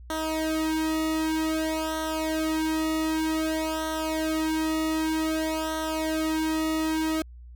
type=tone with flanger; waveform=sawtooth; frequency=316.3 Hz; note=D#4; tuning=29 cents sharp; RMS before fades=-27 dBFS; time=0.1-7.22 s; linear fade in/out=2 ms; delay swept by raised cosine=0.41 to 1.91 ms; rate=0.53 Hz; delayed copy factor=-1; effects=added 60 Hz sine -42 dBFS peak until 7.55 s